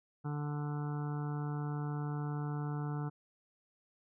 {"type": "harmonic tone", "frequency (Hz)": 147.2, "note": "D3", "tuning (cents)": 4, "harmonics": [1, 2, 3, 5, 6, 7, 8, 9, 10], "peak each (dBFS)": [-35, -44, -48, -50, -51, -54, -56, -51, -57], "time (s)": [0.24, 3.1], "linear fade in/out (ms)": 20, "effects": []}